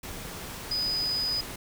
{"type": "tone in noise", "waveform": "sine", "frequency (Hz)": 4978, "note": "D#8", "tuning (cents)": 0, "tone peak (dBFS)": -26, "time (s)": [0.71, 1.41], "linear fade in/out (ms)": 5, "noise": "pink", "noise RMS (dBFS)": -39, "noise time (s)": [0.03, 1.56], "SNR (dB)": 10, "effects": []}